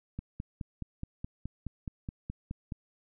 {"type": "click train", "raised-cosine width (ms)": 5, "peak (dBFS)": -24, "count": 13, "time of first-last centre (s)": [0.19, 2.722], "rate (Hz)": 4.74, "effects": []}